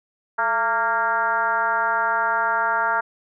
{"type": "tone with frequency modulation", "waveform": "sine", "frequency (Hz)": 1152, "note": "D6", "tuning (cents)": -34, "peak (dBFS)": -18, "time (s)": [0.38, 3.01], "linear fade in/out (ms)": 10, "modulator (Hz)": 238, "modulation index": 1.9, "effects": []}